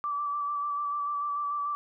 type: tone with vibrato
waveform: sine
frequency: 1162 Hz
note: D6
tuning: 19 cents flat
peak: -28 dBFS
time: 0.04-1.75 s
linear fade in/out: 0 ms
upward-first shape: square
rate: 6.8 Hz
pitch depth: 18 cents each way
effects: none